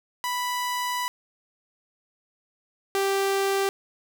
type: tone pair in turn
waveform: sawtooth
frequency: 987.8 / 392 Hz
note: B5 / G4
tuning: 0 / 0 cents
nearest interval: octave + major third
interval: 1600 cents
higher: first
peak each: -22 / -18 dBFS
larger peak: second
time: 0.24-1.08 / 2.95-3.69 s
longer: first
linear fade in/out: 0 ms
effects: none